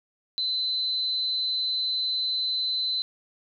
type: tone with amplitude modulation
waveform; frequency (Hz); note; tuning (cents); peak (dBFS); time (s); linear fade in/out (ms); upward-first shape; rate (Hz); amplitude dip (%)
sine; 4040; B7; +39; -22; 0.38-3.02; 0; sine; 231; 50
effects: none